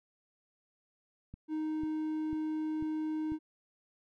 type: click train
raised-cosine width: 5 ms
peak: -33 dBFS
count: 5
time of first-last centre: 1.34-3.32 s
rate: 2.02 Hz
type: tone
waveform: triangle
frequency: 311.1 Hz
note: D#4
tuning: in tune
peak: -30 dBFS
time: 1.48-3.39 s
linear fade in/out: 50 ms
effects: none